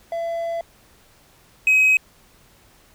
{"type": "tone pair in turn", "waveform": "triangle", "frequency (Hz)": [672, 2537], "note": ["E5", "D#7"], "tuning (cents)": [33, 33], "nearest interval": "octave + major seventh", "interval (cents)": 2300, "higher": "second", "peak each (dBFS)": [-21, -10], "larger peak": "second", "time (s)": [[0.12, 0.61], [1.67, 1.97]], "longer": "first", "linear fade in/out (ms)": 2, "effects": ["tanh soft clip ceiling -7 dBFS", "pink hiss -54 dBFS RMS until 2.94 s"]}